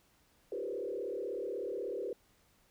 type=tone with frequency modulation; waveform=sine; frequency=440 Hz; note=A4; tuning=in tune; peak=-35 dBFS; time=0.52-2.13 s; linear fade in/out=2 ms; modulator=36.3 Hz; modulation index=2.3; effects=pink hiss -69 dBFS RMS until 2.7 s